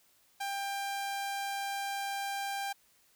sawtooth tone, 794 Hz, G5, 22 cents sharp, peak -30 dBFS, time 0.4-2.73 s, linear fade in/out 10 ms, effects white hiss -67 dBFS RMS until 3.15 s

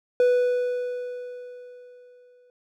triangle tone with exponential decay, 493.9 Hz, B4, in tune, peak -13 dBFS, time 0.2-2.5 s, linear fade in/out 1 ms, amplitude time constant 500 ms, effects none

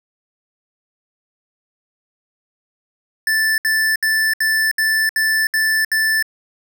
square tone bursts, 1760 Hz, A6, in tune, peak -15 dBFS, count 8, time 3.27-6.226 s, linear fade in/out 2 ms, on 310 ms, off 68 ms, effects none

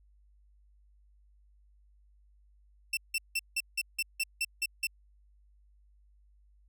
sawtooth tone bursts, 2685 Hz, E7, 31 cents sharp, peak -25 dBFS, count 10, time 2.93-4.87 s, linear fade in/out 5 ms, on 41 ms, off 170 ms, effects added 50 Hz sine -60 dBFS peak until 6.68 s

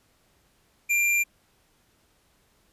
square tone, 2380 Hz, D7, 22 cents sharp, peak -21 dBFS, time 0.89-1.24 s, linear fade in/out 20 ms, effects pink hiss -65 dBFS RMS until 2.72 s + resampled to 32000 Hz

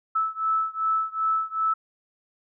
sine beating tone pair, 1308 / 1310.6 Hz, E6 / E6, -14 / -10 cents, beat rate 2.6 Hz, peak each -25 / -26 dBFS, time 0.15-1.74 s, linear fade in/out 10 ms, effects none

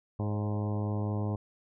harmonic tone with a mistuned harmonic, 104.4 Hz, G#2, 10 cents sharp, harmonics 1 / 2 / 3 / 4 / 5 / 6 / 7 / 8 / 9 / 10, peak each -30 / -36 / -40 / -42 / -44 / -46 / -47 / -48 / -49 / -50 dBFS, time 0.19-1.36 s, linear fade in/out 5 ms, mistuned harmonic 5, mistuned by +31 cents, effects none

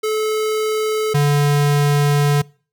square tone pair in turn, 432.6 / 144.86 Hz, A4 / D3, -29 / -23 cents, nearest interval octave + perfect fifth, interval 1894 cents, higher first, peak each -18 / -13 dBFS, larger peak second, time 0.03-1.14 / 1.14-2.42 s, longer second, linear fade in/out 10 ms, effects noise-tail reverb RT60 0.4 s tail -24 dB re dry

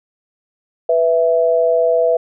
sine tone pair together, 494 / 660 Hz, B4 / E5, 0 / +2 cents, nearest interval perfect fourth, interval 502 cents, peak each -14 dBFS, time 0.89-2.17 s, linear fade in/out 5 ms, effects none

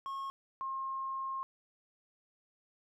triangle / sine tone pair in turn, 1087 / 1069.6 Hz, C#6 / C6, -34 / +38 cents, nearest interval unison, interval 28 cents, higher first, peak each -35 / -35 dBFS, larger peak neither, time 0.06-0.3 / 0.61-1.43 s, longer second, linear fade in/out 0 ms, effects none

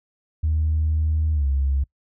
sine tone with pitch glide, 78 to 68.3 Hz, D#2 to C#2, +5 to -25 cents, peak -17 dBFS, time 0.43-1.84 s, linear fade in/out 10 ms, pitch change -230 cents, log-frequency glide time 1.33-1.46 s, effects noise-tail reverb RT60 0.1 s tail -24 dB re dry + tanh soft clip ceiling -14 dBFS

